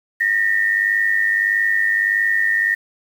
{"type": "tone pair together", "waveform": "sine", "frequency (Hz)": [1825.4, 1927], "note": ["A#6", "B6"], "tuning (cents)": [-37, -43], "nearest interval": "minor second", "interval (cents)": 94, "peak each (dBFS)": [-16, -20], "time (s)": [0.2, 2.75], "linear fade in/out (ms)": 10, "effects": ["7-bit"]}